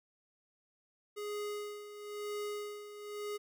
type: tone with tremolo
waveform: square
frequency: 415.3 Hz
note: G#4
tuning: in tune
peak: -37 dBFS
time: 1.16-3.38 s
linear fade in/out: 20 ms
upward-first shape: sine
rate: 1 Hz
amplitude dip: 70%
effects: none